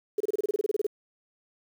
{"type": "tone bursts", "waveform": "sine", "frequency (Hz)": 415.3, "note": "G#4", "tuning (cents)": 0, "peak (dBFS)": -22, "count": 14, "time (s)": [0.18, 0.867], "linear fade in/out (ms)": 5, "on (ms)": 24, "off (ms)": 27, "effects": ["8-bit"]}